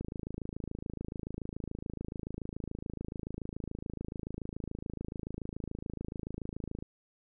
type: click train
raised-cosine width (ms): 3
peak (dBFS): -25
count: 185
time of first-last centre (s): 0.01-6.825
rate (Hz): 27
effects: none